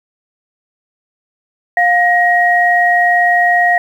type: tone pair together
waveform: sine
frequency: 707 / 1887.5 Hz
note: F5 / A#6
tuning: +21 / +21 cents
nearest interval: octave + perfect fourth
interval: 1700 cents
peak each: -11 dBFS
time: 1.77-3.78 s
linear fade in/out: 2 ms
effects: 7-bit